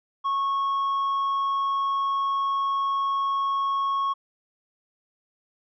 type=tone with tanh clipping; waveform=sine; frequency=1100 Hz; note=C#6; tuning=14 cents flat; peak=-23 dBFS; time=0.24-4.14 s; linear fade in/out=20 ms; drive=3 dB; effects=none